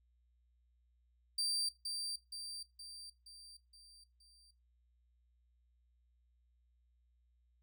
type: tone with echo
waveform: 35% pulse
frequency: 4691 Hz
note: D8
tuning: 3 cents flat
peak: -32 dBFS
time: 1.38-1.69 s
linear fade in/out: 5 ms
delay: 470 ms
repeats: 6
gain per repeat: -5 dB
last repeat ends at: 4.51 s
effects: noise-tail reverb RT60 0.2 s tail -17 dB re dry + added 60 Hz sine -70 dBFS peak until 7.62 s